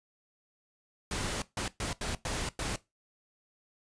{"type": "noise bursts at uneven times", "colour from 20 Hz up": "pink", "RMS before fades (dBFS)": -34, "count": 6, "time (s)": [[1.11, 1.42], [1.57, 1.68], [1.8, 1.93], [2.01, 2.15], [2.25, 2.49], [2.59, 2.76]], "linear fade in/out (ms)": 2, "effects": ["noise-tail reverb RT60 0.2 s tail -18 dB re dry", "resampled to 22050 Hz"]}